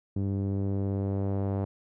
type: tone with low-pass filter sweep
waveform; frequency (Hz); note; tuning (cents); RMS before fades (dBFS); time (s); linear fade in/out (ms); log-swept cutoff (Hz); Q
sawtooth; 98.3; G2; +5; -29; 0.16-1.65; 5; 300 to 700; 1.2
effects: none